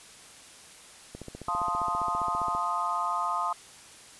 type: click train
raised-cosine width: 2 ms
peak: -26 dBFS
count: 22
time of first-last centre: 1.15-2.55 s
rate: 15 Hz
type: chord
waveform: sine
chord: F dominant seventh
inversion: none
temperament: equal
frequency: 698.5 / 880 / 1046.5 / 1244.5 Hz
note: F5 / A5 / C6 / Eb6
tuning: 0 / 0 / 0 / 0 cents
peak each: -35 / -34 / -31 / -30 dBFS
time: 1.48-3.53 s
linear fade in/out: 5 ms
effects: white hiss -50 dBFS RMS until 4.19 s + resampled to 24000 Hz